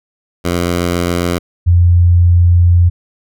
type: tone pair in turn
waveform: 10% pulse / sine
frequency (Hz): 87.31 / 87.31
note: F2 / F2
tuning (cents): 0 / 0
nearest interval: unison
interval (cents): 0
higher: neither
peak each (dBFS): -5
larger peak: neither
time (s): 0.44-1.39 / 1.66-2.9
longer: second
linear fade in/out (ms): 20
effects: none